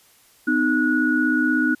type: tone cluster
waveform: sine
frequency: 253.1 / 309.5 / 1462 Hz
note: B3 / D#4 / F#6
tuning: +43 / -9 / -21 cents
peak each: -21 dBFS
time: 0.47-1.75 s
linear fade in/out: 10 ms
effects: white hiss -55 dBFS RMS until 1.8 s + resampled to 32000 Hz